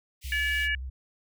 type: high-pass noise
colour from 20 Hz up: pink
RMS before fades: -44 dBFS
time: 0.21-0.69 s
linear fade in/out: 50 ms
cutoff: 2000 Hz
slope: 96 dB/octave
type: tone with vibrato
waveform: sine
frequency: 64.8 Hz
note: C2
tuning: 16 cents flat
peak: -33 dBFS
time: 0.24-0.9 s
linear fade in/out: 10 ms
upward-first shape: sine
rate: 12 Hz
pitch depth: 63 cents each way
type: harmonic tone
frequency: 574 Hz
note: D5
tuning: 40 cents flat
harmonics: 3 / 4 / 5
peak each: -27 / -31 / -33 dBFS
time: 0.32-0.75 s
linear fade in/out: 2 ms
effects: none